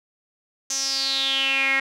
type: tone with band-pass filter sweep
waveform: sawtooth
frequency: 270.4 Hz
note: C#4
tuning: 43 cents flat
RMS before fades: -23 dBFS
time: 0.7-1.8 s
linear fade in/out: 5 ms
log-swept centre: 6300 to 2000 Hz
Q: 7.3
effects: none

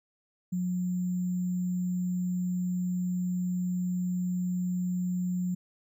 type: tone with sample-and-hold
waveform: sine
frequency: 180 Hz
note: F#3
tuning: 47 cents flat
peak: -27 dBFS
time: 0.52-5.55 s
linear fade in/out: 10 ms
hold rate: 7350 Hz
effects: none

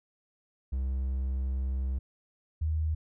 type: tone pair in turn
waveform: triangle / sine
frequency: 65.6 / 78.37 Hz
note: C2 / D#2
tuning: +5 / +13 cents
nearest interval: minor third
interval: 308 cents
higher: second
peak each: -26 dBFS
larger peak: neither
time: 0.72-1.99 / 2.61-2.95 s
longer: first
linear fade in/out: 10 ms
effects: none

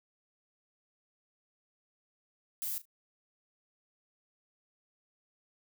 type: noise with echo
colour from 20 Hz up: violet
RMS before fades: -36 dBFS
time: 2.62-2.78 s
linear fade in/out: 0 ms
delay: 37 ms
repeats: 2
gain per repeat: -15 dB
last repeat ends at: 2.854 s
effects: none

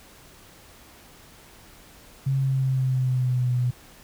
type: tone with pitch glide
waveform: sine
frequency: 135.1 to 123.89 Hz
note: C#3 to B2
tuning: -44 to +6 cents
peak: -20 dBFS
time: 2.26-3.71 s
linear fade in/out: 10 ms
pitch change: -150 cents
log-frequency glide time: 2.38-3.54 s
effects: pink hiss -50 dBFS RMS until 4.03 s

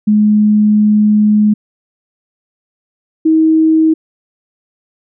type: tone pair in turn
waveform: sine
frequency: 210.9 / 318.2 Hz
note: G#3 / D#4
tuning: +27 / +39 cents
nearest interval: perfect fifth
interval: 712 cents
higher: second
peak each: -6 dBFS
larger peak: neither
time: 0.07-1.54 / 3.25-3.94 s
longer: first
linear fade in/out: 10 ms
effects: none

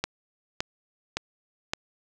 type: click train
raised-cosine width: 0.2 ms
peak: -9 dBFS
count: 4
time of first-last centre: 0.04-1.735 s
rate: 1.77 Hz
effects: none

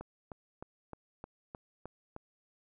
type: click train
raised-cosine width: 1 ms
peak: -29 dBFS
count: 8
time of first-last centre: 0.01-2.164 s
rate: 3.25 Hz
effects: none

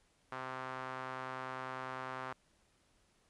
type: tone with band-pass filter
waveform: sawtooth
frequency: 130 Hz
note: C3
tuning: 11 cents flat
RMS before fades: -43 dBFS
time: 0.32-2.33 s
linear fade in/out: 0 ms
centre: 1200 Hz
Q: 1.8
effects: pink hiss -72 dBFS RMS until 3.29 s + resampled to 24000 Hz

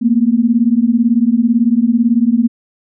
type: beating tone pair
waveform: sine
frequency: 225.2 / 243.2 Hz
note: A3 / B3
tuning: +40 / -26 cents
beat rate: 18 Hz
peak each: -12 dBFS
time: 0.01-2.48 s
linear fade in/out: 20 ms
effects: none

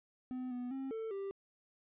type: tone with pitch steps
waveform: triangle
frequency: 254 / 246.7 / 267.6 / 445.6 / 393.3 Hz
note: B3 / B3 / C4 / A4 / G4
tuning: +49 / -2 / +39 / +22 / +6 cents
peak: -36 dBFS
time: 0.31-1.31 s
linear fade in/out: 0 ms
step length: 200 ms
effects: resampled to 8000 Hz

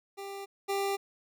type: tone pair in turn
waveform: 25% pulse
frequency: 395.8 / 395.8 Hz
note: G4 / G4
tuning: +17 / +17 cents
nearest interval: unison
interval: 0 cents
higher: neither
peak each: -35 / -25 dBFS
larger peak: second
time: 0.17-0.46 / 0.68-0.97 s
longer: neither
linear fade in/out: 20 ms
effects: none

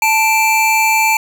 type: tone pair together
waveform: square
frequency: 879.9 / 2349 Hz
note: A5 / D7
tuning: 0 / 0 cents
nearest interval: octave + perfect fourth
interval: 1700 cents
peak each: -14 dBFS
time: 0.02-1.17 s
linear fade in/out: 2 ms
effects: none

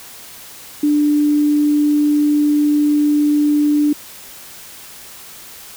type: tone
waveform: sine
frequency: 295.5 Hz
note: D4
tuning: 11 cents sharp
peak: -11 dBFS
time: 0.83-3.93 s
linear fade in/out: 5 ms
effects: white hiss -37 dBFS RMS until 5.76 s

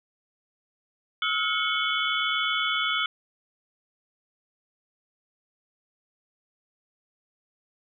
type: tone cluster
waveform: sine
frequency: 1286 / 1427 / 2206 / 3064 / 3412 Hz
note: E6 / F6 / C#7 / G7 / G#7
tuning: -43 / +37 / -9 / -40 / +46 cents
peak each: -30 dBFS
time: 1.22-3.06 s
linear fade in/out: 2 ms
effects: none

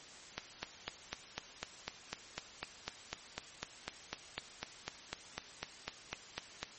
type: click train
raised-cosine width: 0.2 ms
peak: -19 dBFS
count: 26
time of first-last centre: 0.38-6.63 s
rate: 4 Hz
effects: white hiss -53 dBFS RMS until 6.78 s + MP3 32 kbps

